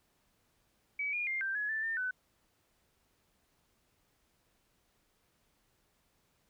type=tone with pitch steps; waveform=sine; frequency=2280 / 2427 / 2111 / 1571 / 1688 / 1763 / 1801 / 1505 Hz; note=C#7 / D#7 / C7 / G6 / G#6 / A6 / A6 / F#6; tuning=+48 / -44 / +15 / +3 / +28 / +3 / +40 / +29 cents; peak=-32 dBFS; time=0.99-2.11 s; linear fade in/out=5 ms; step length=140 ms; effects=pink hiss -74 dBFS RMS until 6.49 s